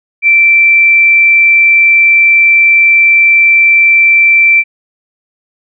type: tone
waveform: sine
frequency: 2341 Hz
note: D7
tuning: 6 cents flat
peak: -3 dBFS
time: 0.22-4.64 s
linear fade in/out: 50 ms
effects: none